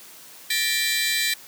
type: tone cluster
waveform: sawtooth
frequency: 1761 / 1905 / 2350 / 3171 / 3994 Hz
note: A6 / A#6 / D7 / G7 / B7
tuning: +1 / +37 / +1 / +19 / +19 cents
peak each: -25 / -27 / -23 / -30 / -22 dBFS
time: 0.5-1.34 s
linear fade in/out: 5 ms
effects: white hiss -45 dBFS RMS until 1.47 s + high-pass 150 Hz 12 dB/octave